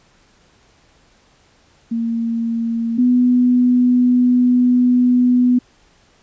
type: tone pair in turn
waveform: sine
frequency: 230.2 / 247.7 Hz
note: A#3 / B3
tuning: -22 / +5 cents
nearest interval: minor second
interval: 127 cents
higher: second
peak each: -17 / -10 dBFS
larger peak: second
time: 1.91-2.98 / 2.98-5.59 s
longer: second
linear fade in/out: 10 ms
effects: pink hiss -54 dBFS RMS until 6.22 s + resampled to 16000 Hz